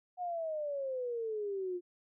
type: exponential sweep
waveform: sine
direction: down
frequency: 733 to 349.2 Hz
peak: -34 dBFS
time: 0.17-1.81 s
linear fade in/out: 50 ms
effects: none